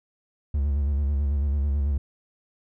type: tone with vibrato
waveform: triangle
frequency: 71 Hz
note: C#2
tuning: 42 cents sharp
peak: -19 dBFS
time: 0.54-1.98 s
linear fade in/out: 5 ms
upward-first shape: square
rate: 9.1 Hz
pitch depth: 56 cents each way
effects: none